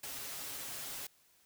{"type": "noise with comb filter", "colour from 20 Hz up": "white", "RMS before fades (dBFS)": -43, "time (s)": [0.03, 1.07], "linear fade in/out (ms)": 5, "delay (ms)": 7.3, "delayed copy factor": 0.5, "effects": ["white hiss -68 dBFS RMS until 1.45 s"]}